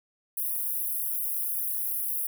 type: high-pass noise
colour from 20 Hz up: white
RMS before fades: -30 dBFS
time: 0.37-2.27 s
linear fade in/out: 5 ms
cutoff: 10000 Hz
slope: 96 dB/octave
effects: none